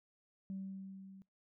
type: tone with level ramp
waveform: sine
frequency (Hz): 192.5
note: G3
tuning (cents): -31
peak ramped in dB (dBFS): -38 to -53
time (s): 0.5-1.22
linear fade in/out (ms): 0
effects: noise-tail reverb RT60 0.2 s tail -25 dB re dry + tanh soft clip ceiling -35 dBFS